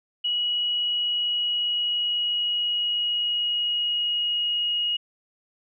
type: tone with pitch glide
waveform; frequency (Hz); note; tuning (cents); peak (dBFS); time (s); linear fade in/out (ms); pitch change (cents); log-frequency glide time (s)
sine; 2916 to 2883; F#7 to F#7; -26 to -46; -22; 0.24-4.97; 10; -20; 0.74-4.69
effects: none